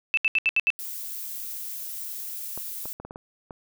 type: tone bursts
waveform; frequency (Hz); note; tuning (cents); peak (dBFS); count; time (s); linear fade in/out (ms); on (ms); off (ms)
sine; 2637; E7; 0; -18; 6; 0.14-0.703; 0; 33; 73
type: noise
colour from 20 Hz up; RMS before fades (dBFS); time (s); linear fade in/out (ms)
violet; -35; 0.79-2.93; 0
type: clicks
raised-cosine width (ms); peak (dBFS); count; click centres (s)
1; -24; 7; 2.576 / 2.856 / 3 / 3.05 / 3.109 / 3.159 / 3.508
effects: none